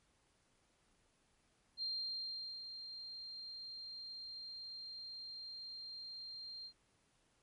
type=tone with ADSR envelope; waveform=sine; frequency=4186 Hz; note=C8; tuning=in tune; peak=-37 dBFS; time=1.77-6.73 s; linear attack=53 ms; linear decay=800 ms; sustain=-9 dB; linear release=75 ms; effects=pink hiss -75 dBFS RMS until 7.42 s + MP3 48 kbps